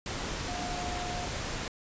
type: tone in noise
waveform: sine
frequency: 714 Hz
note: F5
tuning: 38 cents sharp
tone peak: -37 dBFS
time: 0.48-1.26 s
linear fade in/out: 2 ms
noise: pink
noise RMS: -35 dBFS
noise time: 0.06-1.68 s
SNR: -5 dB
effects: resampled to 16000 Hz